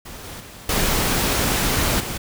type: noise with level steps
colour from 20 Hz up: pink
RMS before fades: -37 / -35 / -40 / -20 / -28 dBFS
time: 0.05-2.18 s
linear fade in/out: 10 ms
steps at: 0.24 / 0.4 / 0.69 / 2 s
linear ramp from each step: 2 ms
effects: none